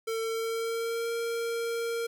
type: tone with pitch glide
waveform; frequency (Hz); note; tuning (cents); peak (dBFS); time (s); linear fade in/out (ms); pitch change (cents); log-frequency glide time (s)
square; 450.7 to 463.6; A4 to A#4; +42 to -10; -30; 0.07-2.07; 10; +48; 0.28-1.11
effects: 12-bit